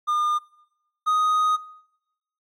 triangle tone pair in turn, 1211 / 1247.2 Hz, D#6 / D#6, -47 / +4 cents, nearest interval minor second, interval 51 cents, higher second, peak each -18 / -16 dBFS, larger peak second, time 0.07-0.39 / 1.06-1.57 s, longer second, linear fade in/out 20 ms, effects noise-tail reverb RT60 0.9 s tail -22 dB re dry + AAC 64 kbps

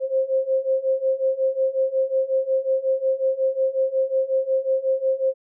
sine beating tone pair, 526 / 531.5 Hz, C5 / C5, +9 / +27 cents, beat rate 5.5 Hz, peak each -23 / -21 dBFS, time 0-5.34 s, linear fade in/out 50 ms, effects none

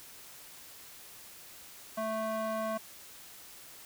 square tone with band-pass filter, 220 Hz, A3, in tune, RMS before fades -34 dBFS, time 1.97-2.78 s, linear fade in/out 10 ms, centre 850 Hz, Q 2.3, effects white hiss -51 dBFS RMS until 3.85 s

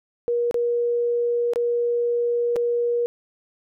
sine tone with dropouts, 476.7 Hz, A#4, 39 cents sharp, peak -19 dBFS, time 0.28-3.06 s, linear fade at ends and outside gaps 0 ms, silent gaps 0.511-0.543 / 1.535-1.559 / 2.559-2.564 s, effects none

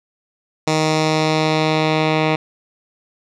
10% pulse tone with low-pass filter sweep, 156.4 Hz, D#3, 9 cents sharp, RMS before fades -17 dBFS, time 0.67-2.36 s, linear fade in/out 5 ms, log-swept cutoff 6300 to 3000 Hz, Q 1.6, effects none

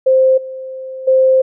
sine tone with level steps, 523.3 Hz, C5, in tune, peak -7 / -24 / -7 dBFS, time 0.06-1.42 s, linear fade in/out 10 ms, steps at 0.37 / 1.07 s, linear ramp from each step 10 ms, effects none

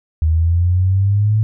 sine exponential sweep, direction up, 77.78 to 110 Hz, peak -11 dBFS, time 0.22-1.43 s, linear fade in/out 0 ms, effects none

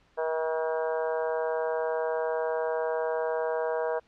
harmonic tone, 160 Hz, D#3, 49 cents sharp, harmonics 3 / 4 / 5 / 6 / 7 / 8 / 9 / 10, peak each -29 / -31 / -39 / -36 / -43 / -48 / -44 / -42 dBFS, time 0.17-4 s, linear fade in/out 20 ms, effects pink hiss -64 dBFS RMS until 4.07 s + low-pass 4000 Hz 12 dB/octave

